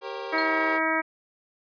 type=chord; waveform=25% pulse; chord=G diminished; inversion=none; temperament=equal with one note detuned; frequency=392 / 466.2 / 541.7 Hz; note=G4 / Bb4 / Db5; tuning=0 / 0 / -40 cents; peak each=-33 dBFS; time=0.01-0.8 s; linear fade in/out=50 ms
type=harmonic tone; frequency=320.1 Hz; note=D#4; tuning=49 cents sharp; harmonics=1 / 2 / 3 / 4 / 5 / 6 / 7; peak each=-30 / -30 / -30 / -30 / -30 / -30 / -30 dBFS; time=0.32-1.02 s; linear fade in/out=20 ms
type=tone with exponential decay; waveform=sine; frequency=4243 Hz; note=C8; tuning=23 cents sharp; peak=-27 dBFS; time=0.38-0.53 s; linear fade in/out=2 ms; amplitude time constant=32 ms
effects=resampled to 11025 Hz